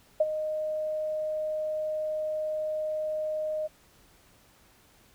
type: tone with ADSR envelope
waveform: sine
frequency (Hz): 618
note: D#5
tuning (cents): -12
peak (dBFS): -17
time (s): 0.2-3.68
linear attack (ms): 7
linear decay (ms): 36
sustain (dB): -11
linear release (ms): 23
effects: pink hiss -60 dBFS RMS until 5.14 s